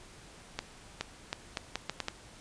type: accelerating click train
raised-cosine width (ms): 0.2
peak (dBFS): -15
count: 8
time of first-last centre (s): 0.59-2.084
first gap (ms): 420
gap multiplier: 0.76
effects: pink hiss -53 dBFS RMS until 2.4 s + resampled to 22050 Hz